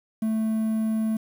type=tone with quantisation; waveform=triangle; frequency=220 Hz; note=A3; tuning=in tune; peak=-20 dBFS; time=0.22-1.17 s; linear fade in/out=5 ms; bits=8; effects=none